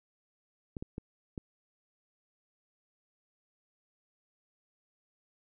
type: clicks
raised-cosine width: 3 ms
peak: -25 dBFS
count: 4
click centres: 0.768 / 0.825 / 0.981 / 1.378 s
effects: none